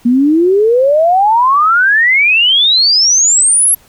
sine exponential sweep, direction up, 233.1 to 11450 Hz, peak -6 dBFS, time 0.05-3.75 s, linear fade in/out 10 ms, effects pink hiss -46 dBFS RMS until 3.88 s

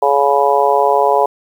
harmonic tone, 140.8 Hz, C#3, 27 cents sharp, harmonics 3 / 4 / 5 / 6 / 7, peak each -16 / -16 / -16 / -16 / -16 dBFS, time 0.02-1.26 s, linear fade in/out 5 ms, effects 7-bit

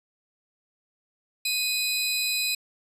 sawtooth tone pair together, 2496 / 4019 Hz, D#7 / B7, +5 / +30 cents, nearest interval minor sixth, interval 825 cents, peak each -24 dBFS, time 1.45-2.55 s, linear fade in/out 5 ms, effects resampled to 32000 Hz

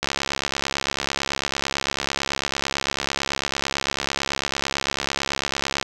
click train, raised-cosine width 0.2 ms, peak -5 dBFS, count 401, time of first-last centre 0.03-5.827 s, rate 69 Hz, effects none

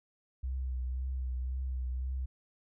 sine tone with vibrato, 63.9 Hz, C2, 40 cents flat, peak -32 dBFS, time 0.43-2.26 s, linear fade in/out 10 ms, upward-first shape triangle, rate 1.9 Hz, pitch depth 42 cents each way, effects none

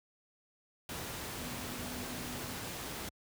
sine tone in noise, 246.9 Hz, B3, in tune, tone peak -46 dBFS, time 1.4-2.55 s, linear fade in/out 2 ms, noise pink, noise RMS -41 dBFS, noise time 0.89-3.09 s, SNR -8 dB, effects high-pass 60 Hz 12 dB/octave

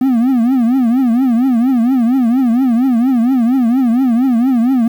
triangle tone with vibrato, 246.9 Hz, B3, in tune, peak -7 dBFS, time 0.01-4.88 s, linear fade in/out 5 ms, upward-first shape triangle, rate 4.3 Hz, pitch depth 190 cents each way, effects 7-bit

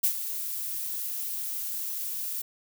violet noise with ADSR envelope, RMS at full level -22 dBFS, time 0.03-2.42 s, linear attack 12 ms, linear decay 84 ms, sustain -11 dB, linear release 8 ms, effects none

